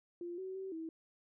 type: tone with pitch steps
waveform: sine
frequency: 347.4 / 376.9 / 382.6 / 323.8 Hz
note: F4 / F#4 / G4 / E4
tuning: -9 / +32 / -42 / -31 cents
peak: -40 dBFS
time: 0.21-0.89 s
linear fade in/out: 2 ms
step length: 170 ms
effects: none

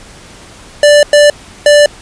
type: tone bursts at uneven times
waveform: square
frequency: 587.3 Hz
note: D5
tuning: in tune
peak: -3 dBFS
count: 3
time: 0.83-1.03 / 1.13-1.3 / 1.66-1.86 s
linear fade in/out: 2 ms
effects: pink hiss -35 dBFS RMS until 2.01 s + resampled to 22050 Hz

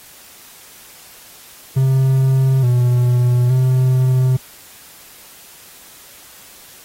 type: tone with pitch steps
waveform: triangle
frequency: 132.8 / 123 / 128.9 Hz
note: C3 / B2 / C3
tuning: +26 / -7 / -26 cents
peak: -9 dBFS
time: 1.76-4.37 s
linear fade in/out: 10 ms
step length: 870 ms
effects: white hiss -42 dBFS RMS until 6.84 s + AAC 48 kbps

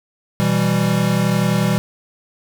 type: chord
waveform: square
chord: E minor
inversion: second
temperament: equal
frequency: 123.47 / 164.81 / 196 Hz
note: B2 / E3 / G3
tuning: 0 / 0 / 0 cents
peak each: -21 / -20 / -19 dBFS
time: 0.4-1.78 s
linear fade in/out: 0 ms
effects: none

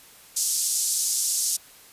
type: band-pass noise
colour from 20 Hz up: pink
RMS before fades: -25 dBFS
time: 0.36-1.57 s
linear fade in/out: 10 ms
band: 5700 to 11000 Hz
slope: 24 dB/octave
effects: white hiss -50 dBFS RMS until 1.92 s + resampled to 32000 Hz

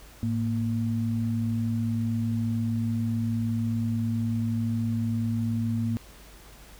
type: tone pair together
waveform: sine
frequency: 108.91 / 231.2 Hz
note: A2 / A#3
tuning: -17 / -14 cents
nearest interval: octave + minor second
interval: 1303 cents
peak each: -27 dBFS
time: 0.23-5.97 s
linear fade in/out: 0 ms
effects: added 50 Hz sine -50 dBFS peak until 6.79 s + pink hiss -51 dBFS RMS until 6.79 s

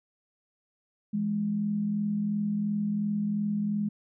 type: tone pair together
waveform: sine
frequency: 164.85 / 207.7 Hz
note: E3 / G#3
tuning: 0 / 0 cents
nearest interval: major third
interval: 400 cents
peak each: -36 / -26 dBFS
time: 1.13-3.89 s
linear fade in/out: 10 ms
effects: none

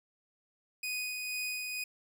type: tone with tremolo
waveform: sawtooth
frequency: 2489 Hz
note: D#7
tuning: in tune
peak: -30 dBFS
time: 0.83-1.84 s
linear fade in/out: 5 ms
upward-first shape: sine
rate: 2.1 Hz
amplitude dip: 30%
effects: none

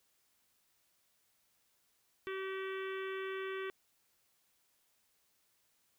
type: harmonic tone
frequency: 383.1 Hz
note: G4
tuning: 40 cents flat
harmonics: 1 / 3 / 4 / 5 / 6 / 7 / 8 / 9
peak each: -39 / -47 / -48 / -48 / -52 / -54 / -57 / -57 dBFS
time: 2.27-3.7 s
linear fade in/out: 0 ms
effects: white hiss -75 dBFS RMS until 5.98 s

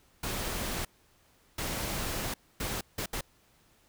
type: noise bursts at uneven times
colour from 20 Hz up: pink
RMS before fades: -34 dBFS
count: 5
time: 0.23-0.85 / 1.58-2.34 / 2.6-2.81 / 2.98-3.06 / 3.13-3.21 s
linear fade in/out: 5 ms
effects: pink hiss -65 dBFS RMS until 3.88 s

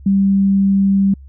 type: tone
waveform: sine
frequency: 196.1 Hz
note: G3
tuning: 1 cent sharp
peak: -10 dBFS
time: 0.06-1.14 s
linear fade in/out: 5 ms
effects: added 68 Hz sine -35 dBFS peak until 1.28 s

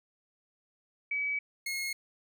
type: tone pair in turn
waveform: sine / sawtooth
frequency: 2282 / 2162 Hz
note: C#7 / C#7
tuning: +50 / -44 cents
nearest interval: minor second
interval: 94 cents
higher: first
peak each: -29 / -29 dBFS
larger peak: neither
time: 1.11-1.39 / 1.66-1.93 s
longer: first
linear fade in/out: 5 ms
effects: none

